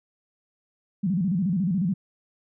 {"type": "tone with vibrato", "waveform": "sine", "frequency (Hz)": 183.2, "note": "F#3", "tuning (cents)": -17, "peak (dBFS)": -21, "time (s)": [1.03, 1.94], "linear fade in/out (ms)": 10, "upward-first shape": "square", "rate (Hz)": 14, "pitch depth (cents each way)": 160, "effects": []}